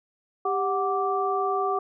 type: tone cluster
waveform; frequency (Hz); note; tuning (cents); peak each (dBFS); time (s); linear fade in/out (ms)
sine; 394.6 / 740 / 1170; G4 / F#5 / D6; +11 / 0 / -7; -27; 0.45-1.79; 5
effects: none